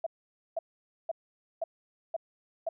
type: tone bursts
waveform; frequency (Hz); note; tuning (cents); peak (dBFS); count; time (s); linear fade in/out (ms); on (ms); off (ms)
sine; 659.3; E5; 0; -28; 6; 0.04-2.69; 5; 25; 500
effects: none